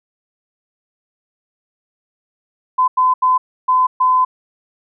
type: tone bursts at uneven times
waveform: sine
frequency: 1018 Hz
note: C6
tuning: 48 cents flat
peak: -10 dBFS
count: 5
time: 2.78-2.88 / 2.97-3.14 / 3.22-3.38 / 3.68-3.87 / 4-4.25 s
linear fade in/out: 10 ms
effects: none